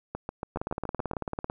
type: two click trains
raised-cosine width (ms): 1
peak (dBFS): -18 / -17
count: 8 / 18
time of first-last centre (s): 0.15-1.135 / 0.56-1.499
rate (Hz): 7.11 / 18.1
effects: none